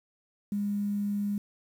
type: tone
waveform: sine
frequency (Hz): 203.9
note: G#3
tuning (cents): -32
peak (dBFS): -27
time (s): 0.52-1.38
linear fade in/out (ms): 2
effects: 9-bit